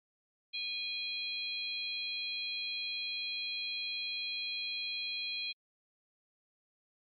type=harmonic tone; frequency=821 Hz; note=G#5; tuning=20 cents flat; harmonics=3 / 4 / 5; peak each=-40 / -41 / -39 dBFS; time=0.53-5.53 s; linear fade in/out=20 ms; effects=AAC 64 kbps